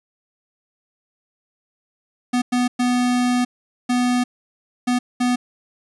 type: tone bursts at uneven times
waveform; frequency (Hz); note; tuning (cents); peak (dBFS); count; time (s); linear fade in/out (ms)
square; 246.9; B3; 0; -17; 6; 2.33-2.42 / 2.52-2.68 / 2.79-3.45 / 3.89-4.24 / 4.87-4.99 / 5.2-5.36; 10
effects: resampled to 24000 Hz + 9-bit